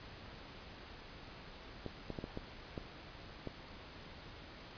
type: clicks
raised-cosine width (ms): 2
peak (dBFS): -27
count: 7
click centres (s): 1.863 / 2.103 / 2.188 / 2.241 / 2.374 / 2.778 / 3.473
effects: pink hiss -52 dBFS RMS until 4.77 s + resampled to 11025 Hz